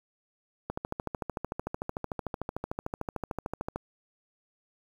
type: click train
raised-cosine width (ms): 1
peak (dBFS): -18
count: 42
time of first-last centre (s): 0.7-3.76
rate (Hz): 13.4
effects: 8-bit